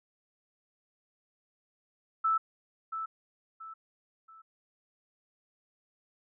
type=tone with echo; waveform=sine; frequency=1316 Hz; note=E6; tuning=3 cents flat; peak=-24 dBFS; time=2.24-2.38 s; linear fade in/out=10 ms; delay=680 ms; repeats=3; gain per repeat=-9 dB; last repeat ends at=4.42 s; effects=none